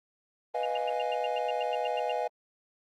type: chord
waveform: triangle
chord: F half-diminished seventh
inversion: second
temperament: equal with one note detuned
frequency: 493.9 / 622.3 / 702.1 / 830.6 Hz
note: Cb5 / Eb5 / F5 / Ab5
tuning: 0 / 0 / +9 / 0 cents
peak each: -32 dBFS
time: 0.54-2.28 s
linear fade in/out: 10 ms
type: tone bursts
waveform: sine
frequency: 2794 Hz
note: F7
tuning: in tune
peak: -35 dBFS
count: 13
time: 0.63-2.116 s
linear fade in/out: 2 ms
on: 22 ms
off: 100 ms
effects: Opus 24 kbps